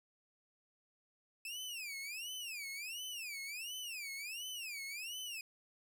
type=tone with vibrato; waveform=sawtooth; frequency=2570 Hz; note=E7; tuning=45 cents flat; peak=-39 dBFS; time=1.45-5.41 s; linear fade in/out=2 ms; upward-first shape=sine; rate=1.4 Hz; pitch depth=290 cents each way; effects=none